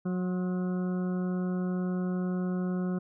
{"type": "harmonic tone with a mistuned harmonic", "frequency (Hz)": 182.2, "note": "F#3", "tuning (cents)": -26, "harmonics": [1, 2, 3, 4, 6, 7, 8], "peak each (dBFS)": [-28, -37, -44, -48, -51, -49, -51], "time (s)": [0.05, 2.99], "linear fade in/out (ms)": 10, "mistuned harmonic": 6, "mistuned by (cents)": -44, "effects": []}